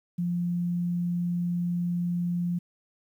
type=tone; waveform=sine; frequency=174.61 Hz; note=F3; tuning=in tune; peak=-25 dBFS; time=0.18-2.59 s; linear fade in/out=10 ms; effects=10-bit